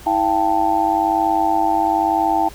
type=tone cluster; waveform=sine; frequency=324.7 / 682 / 783 / 884 Hz; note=E4 / F5 / G5 / A5; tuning=-26 / -41 / -2 / +8 cents; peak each=-22 / -23 / -18 / -19 dBFS; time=0.06-2.49 s; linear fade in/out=10 ms; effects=added 60 Hz sine -42 dBFS peak until 2.54 s + pink hiss -41 dBFS RMS until 2.54 s